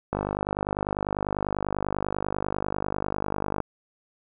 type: click train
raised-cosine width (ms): 1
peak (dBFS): -12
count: 175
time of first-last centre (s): 0.13-3.603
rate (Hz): 50.1
effects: none